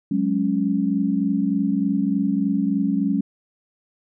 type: chord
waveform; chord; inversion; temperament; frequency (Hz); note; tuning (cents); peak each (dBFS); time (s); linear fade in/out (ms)
sine; F# suspended second; none; equal with one note detuned; 184.36 / 207.7 / 277.2; F#3 / G#3 / C#4; -6 / 0 / 0; -24 / -22 / -22; 0.11-3.21; 5
effects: none